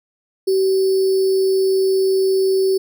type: tone with sample-and-hold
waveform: sine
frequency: 382.7 Hz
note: G4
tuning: 42 cents flat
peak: -13 dBFS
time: 0.47-2.78 s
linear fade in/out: 10 ms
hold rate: 4900 Hz
effects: none

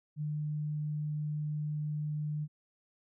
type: tone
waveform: sine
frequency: 150.5 Hz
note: D3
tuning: 43 cents sharp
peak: -32 dBFS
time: 0.16-2.48 s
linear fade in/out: 50 ms
effects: none

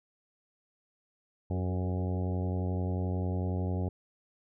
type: harmonic tone with a mistuned harmonic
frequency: 91.2 Hz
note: F#2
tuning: 24 cents flat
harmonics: 1 / 2 / 3 / 4 / 5 / 6 / 7 / 8 / 9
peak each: -30 / -36 / -40 / -42 / -44 / -46 / -47 / -48 / -49 dBFS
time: 1.5-3.89 s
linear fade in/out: 5 ms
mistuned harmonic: 4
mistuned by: +32 cents
effects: none

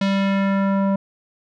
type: tone with low-pass filter sweep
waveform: square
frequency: 196 Hz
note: G3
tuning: in tune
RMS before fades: -19 dBFS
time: 0.01-0.96 s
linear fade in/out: 5 ms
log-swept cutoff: 4100 to 860 Hz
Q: 1.4
effects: none

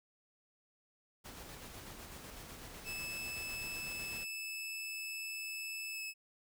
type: noise with tremolo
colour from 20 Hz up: pink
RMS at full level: -49 dBFS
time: 1.24-4.25 s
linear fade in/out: 20 ms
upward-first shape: square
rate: 8 Hz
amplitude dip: 25%
type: tone with pitch glide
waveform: sawtooth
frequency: 2618 to 2597 Hz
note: E7 to E7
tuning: -13 to -26 cents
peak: -37 dBFS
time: 2.84-6.14 s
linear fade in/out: 50 ms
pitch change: -13 cents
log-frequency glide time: 5.92-6.02 s
effects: none

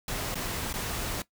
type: noise with dropouts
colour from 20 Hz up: pink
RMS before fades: -33 dBFS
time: 0.08-1.22 s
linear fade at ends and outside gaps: 2 ms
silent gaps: 0.344-0.354 / 0.728-0.739 s
effects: noise-tail reverb RT60 0.1 s tail -17 dB re dry

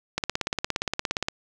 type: click train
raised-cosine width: 0.2 ms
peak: -8 dBFS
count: 20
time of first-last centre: 0.18-1.285 s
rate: 17.2 Hz
effects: none

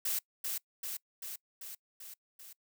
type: noise with echo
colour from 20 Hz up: blue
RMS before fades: -33 dBFS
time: 0.05-0.19 s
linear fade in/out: 5 ms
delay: 390 ms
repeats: 6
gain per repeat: -3 dB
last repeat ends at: 2.53 s
effects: noise-tail reverb RT60 0.1 s tail -24 dB re dry

